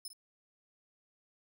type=tone with echo; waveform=20% pulse; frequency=5200 Hz; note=E8; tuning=24 cents flat; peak=-35 dBFS; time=0.05-0.08 s; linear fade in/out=2 ms; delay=51 ms; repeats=1; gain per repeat=-10 dB; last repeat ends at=0.131 s; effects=none